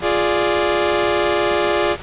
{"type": "chord", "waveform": "sawtooth", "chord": "D diminished", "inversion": "first", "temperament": "equal", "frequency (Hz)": [349.2, 415.3, 587.3], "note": ["F4", "Ab4", "D5"], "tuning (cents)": [0, 0, 0], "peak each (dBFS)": -16, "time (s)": [0.01, 1.97], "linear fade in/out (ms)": 50, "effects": ["pink hiss -33 dBFS RMS until 2.02 s", "resampled to 8000 Hz"]}